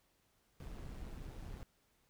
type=noise with amplitude modulation; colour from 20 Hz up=brown; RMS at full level=-45 dBFS; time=0.6-1.63 s; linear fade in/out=0 ms; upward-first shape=sine; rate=131 Hz; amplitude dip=45%; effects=pink hiss -75 dBFS RMS until 2.09 s